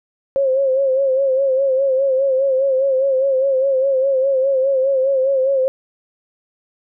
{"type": "tone with vibrato", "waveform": "sine", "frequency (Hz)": 535, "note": "C5", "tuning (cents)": 38, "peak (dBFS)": -13, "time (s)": [0.36, 5.68], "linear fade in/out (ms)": 0, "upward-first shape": "sine", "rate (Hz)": 4.9, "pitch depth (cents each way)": 61, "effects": []}